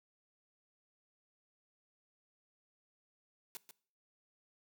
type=noise with echo; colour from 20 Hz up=white; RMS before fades=-45 dBFS; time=3.55-3.57 s; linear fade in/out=0 ms; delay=140 ms; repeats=1; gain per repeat=-9 dB; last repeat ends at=3.71 s; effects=noise-tail reverb RT60 0.5 s tail -21 dB re dry + high-pass 150 Hz 12 dB/octave